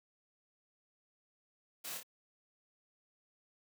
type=noise with echo; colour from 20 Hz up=white; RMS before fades=-44 dBFS; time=1.84-1.98 s; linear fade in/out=10 ms; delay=26 ms; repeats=2; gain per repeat=-4 dB; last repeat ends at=2.032 s; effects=high-pass 200 Hz 12 dB/octave

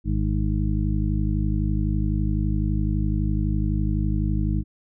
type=harmonic tone; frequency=51.91 Hz; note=G#1; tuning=in tune; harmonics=1 / 2 / 3 / 4 / 6; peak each=-23 / -26 / -28 / -29 / -31 dBFS; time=0.04-4.64 s; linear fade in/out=50 ms; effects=none

